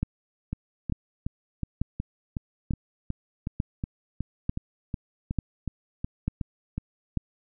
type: two click trains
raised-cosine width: 5 ms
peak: -13 / -17 dBFS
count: 9 / 18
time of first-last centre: 0.03-7.173 / 0.53-6.78 s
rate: 1.12 / 2.72 Hz
effects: none